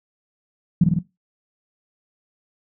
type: tone with echo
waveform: sine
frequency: 173.7 Hz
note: F3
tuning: 9 cents flat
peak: -9 dBFS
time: 0.81-0.84 s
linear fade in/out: 5 ms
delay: 50 ms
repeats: 3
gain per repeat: -2 dB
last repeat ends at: 0.99 s
effects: noise-tail reverb RT60 0.2 s tail -17 dB re dry